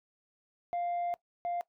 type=tone pair in turn; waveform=sine; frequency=698.5 / 698.5 Hz; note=F5 / F5; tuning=0 / 0 cents; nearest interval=unison; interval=0 cents; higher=neither; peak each=-28 / -29 dBFS; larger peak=first; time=0.73-1.14 / 1.45-1.61 s; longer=first; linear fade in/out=0 ms; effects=noise-tail reverb RT60 0.1 s tail -21 dB re dry + tanh soft clip ceiling -29 dBFS